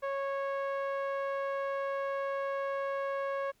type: tone with low-pass filter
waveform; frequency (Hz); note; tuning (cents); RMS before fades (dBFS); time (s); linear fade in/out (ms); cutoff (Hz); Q
sawtooth; 551; C#5; -11; -34; 0.02-3.52; 20; 1500; 1.1
effects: pink hiss -70 dBFS RMS until 3.6 s